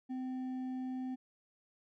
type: tone with hard clipping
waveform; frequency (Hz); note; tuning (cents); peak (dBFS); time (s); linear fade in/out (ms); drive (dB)
triangle; 257.1; C4; -30; -38; 0.09-1.16; 20; 8
effects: none